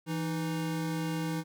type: tone pair together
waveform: square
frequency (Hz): 164.81 / 311.1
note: E3 / D#4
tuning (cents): 0 / 0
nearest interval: major seventh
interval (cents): 1100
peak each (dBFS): -33 / -36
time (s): 0.06-1.44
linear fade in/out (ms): 50
effects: none